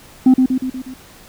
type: tone with echo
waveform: sine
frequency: 258.1 Hz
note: C4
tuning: 23 cents flat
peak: -3 dBFS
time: 0.26-0.34 s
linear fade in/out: 5 ms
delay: 120 ms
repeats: 5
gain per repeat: -5 dB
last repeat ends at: 0.94 s
effects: tanh soft clip ceiling -5 dBFS + pink hiss -43 dBFS RMS until 1.28 s